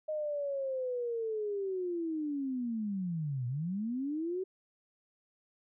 sine linear two-way sweep, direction down then up, 622.3 to 118.4 to 383.4 Hz, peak -32 dBFS, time 0.08-4.44 s, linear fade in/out 10 ms, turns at 3.47 s, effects none

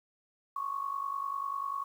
sine tone with amplitude modulation, 1108.7 Hz, C#6, in tune, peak -29 dBFS, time 0.56-1.84 s, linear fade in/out 5 ms, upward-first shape sine, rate 50.1 Hz, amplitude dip 75%, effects 10-bit

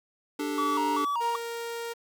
square chord, D suspended fourth, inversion none, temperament equal, 293.7 / 392 / 440 Hz, D4 / G4 / A4, 0 / 0 / 0 cents, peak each -31 / -37 / -37 dBFS, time 0.39-1.05 s, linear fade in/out 5 ms
triangle tone with vibrato, 1038 Hz, C6, 14 cents flat, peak -24 dBFS, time 0.58-1.36 s, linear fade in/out 2 ms, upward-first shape square, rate 2.6 Hz, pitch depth 170 cents each way
sawtooth tone, 466.2 Hz, A#4, in tune, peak -29 dBFS, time 1.2-1.94 s, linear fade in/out 20 ms
effects 9-bit

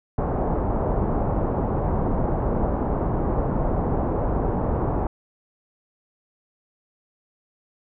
pink low-pass noise, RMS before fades -23 dBFS, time 0.18-5.07 s, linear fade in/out 2 ms, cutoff 950 Hz, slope 24 dB/octave, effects none

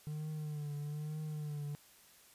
triangle tone with vibrato, 150 Hz, D3, 37 cents sharp, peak -36 dBFS, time 0.07-1.75 s, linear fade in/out 0 ms, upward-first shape triangle, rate 1.1 Hz, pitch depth 60 cents each way, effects white hiss -62 dBFS RMS until 2.34 s + resampled to 32000 Hz

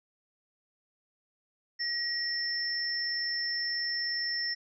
sine tone pair together, 1900 / 5359 Hz, A#6 / E8, +33 / +28 cents, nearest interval octave + tritone, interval 1795 cents, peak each -34 / -31 dBFS, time 1.79-4.55 s, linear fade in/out 20 ms, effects none

